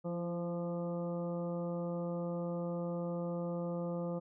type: harmonic tone with a mistuned harmonic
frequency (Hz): 172.9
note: F3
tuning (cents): -17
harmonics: 1 / 2 / 3 / 4 / 5 / 6 / 7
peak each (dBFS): -37 / -44 / -39 / -51 / -52 / -57 / -52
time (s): 0.04-4.2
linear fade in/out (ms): 20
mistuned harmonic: 2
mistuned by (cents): -27
effects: none